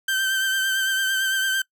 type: tone with vibrato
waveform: 30% pulse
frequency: 1555 Hz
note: G6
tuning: 14 cents flat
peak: -18 dBFS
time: 0.08-1.62 s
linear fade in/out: 5 ms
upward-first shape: triangle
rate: 8.9 Hz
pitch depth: 31 cents each way
effects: noise-tail reverb RT60 0.1 s tail -24 dB re dry